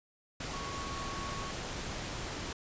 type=tone in noise; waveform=sine; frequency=1108.7 Hz; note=C#6; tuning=in tune; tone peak=-41 dBFS; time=0.53-1.51 s; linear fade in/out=5 ms; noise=pink; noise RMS=-39 dBFS; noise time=0.4-2.53 s; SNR=-5 dB; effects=resampled to 16000 Hz